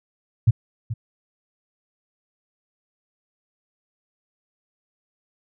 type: tone with echo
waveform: sine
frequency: 113.8 Hz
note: A#2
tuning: 41 cents flat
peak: -10 dBFS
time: 0.47-0.51 s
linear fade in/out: 10 ms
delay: 430 ms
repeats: 1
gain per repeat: -13 dB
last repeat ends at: 0.94 s
effects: none

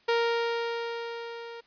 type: tone with level ramp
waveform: sawtooth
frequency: 466.2 Hz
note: A#4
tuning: in tune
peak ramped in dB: -18 to -36 dBFS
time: 0.08-1.61 s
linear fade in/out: 10 ms
effects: white hiss -63 dBFS RMS until 1.66 s + resampled to 11025 Hz

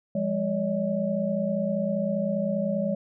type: tone cluster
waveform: sine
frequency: 174 / 204.2 / 568 / 623 Hz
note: F3 / G#3 / C#5 / D#5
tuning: -6 / -29 / +42 / +2 cents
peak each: -32 / -27 / -28 / -34 dBFS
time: 0.15-2.95 s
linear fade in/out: 5 ms
effects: none

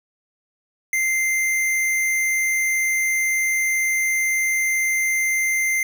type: tone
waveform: square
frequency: 2087 Hz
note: C7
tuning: 5 cents flat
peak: -19 dBFS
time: 0.93-5.83 s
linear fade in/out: 2 ms
effects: none

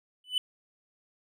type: tone with exponential growth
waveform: triangle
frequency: 2995 Hz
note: F#7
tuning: 20 cents sharp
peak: -19 dBFS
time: 0.24-0.38 s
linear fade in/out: 2 ms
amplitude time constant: 29 ms
effects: none

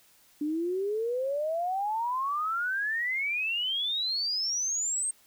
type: exponential sweep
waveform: sine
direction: up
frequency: 291 to 8590 Hz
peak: -27 dBFS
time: 0.41-5.11 s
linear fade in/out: 5 ms
effects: white hiss -61 dBFS RMS until 5.26 s

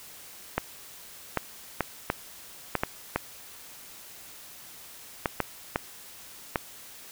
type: clicks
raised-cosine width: 0.5 ms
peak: -9 dBFS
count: 11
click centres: 0.58 / 1.373 / 1.807 / 2.101 / 2.753 / 2.835 / 3.16 / 5.258 / 5.403 / 5.759 / 6.558 s
effects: white hiss -47 dBFS RMS until 7.11 s

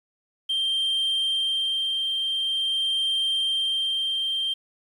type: tone with tremolo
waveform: sine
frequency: 3162 Hz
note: G7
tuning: 14 cents sharp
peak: -19 dBFS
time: 0.49-4.54 s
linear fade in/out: 10 ms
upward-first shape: sine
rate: 0.46 Hz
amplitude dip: 30%
effects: tanh soft clip ceiling -20 dBFS + 9-bit

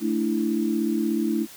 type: chord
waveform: sine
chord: A suspended fourth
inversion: none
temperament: just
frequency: 220 / 293.3 / 330 Hz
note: A3 / D4 / E4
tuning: 0 / -2 / +2 cents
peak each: -25 / -27 / -25 dBFS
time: 0-1.47 s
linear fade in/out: 50 ms
effects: white hiss -45 dBFS RMS until 1.56 s + high-pass 60 Hz 12 dB/octave

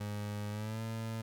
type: tone with pitch glide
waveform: 30% pulse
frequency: 103.83 to 112.58 Hz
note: G#2 to A2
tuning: 0 to +40 cents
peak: -34 dBFS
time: 0-1.22 s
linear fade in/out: 10 ms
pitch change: +140 cents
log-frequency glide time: 0.5-0.82 s
effects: none

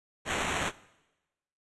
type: noise with sample-and-hold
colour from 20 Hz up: white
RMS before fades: -31 dBFS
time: 0.25-0.72 s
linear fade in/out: 50 ms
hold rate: 4900 Hz
effects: noise-tail reverb RT60 1.0 s tail -20 dB re dry + resampled to 24000 Hz

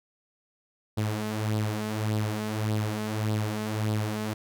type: tone with flanger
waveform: sawtooth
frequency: 107.3 Hz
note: A2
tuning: 43 cents flat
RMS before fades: -29 dBFS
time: 0.97-4.34 s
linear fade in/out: 10 ms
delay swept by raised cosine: 0.22 to 4.72 ms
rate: 1.7 Hz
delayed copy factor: +0.55
effects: none

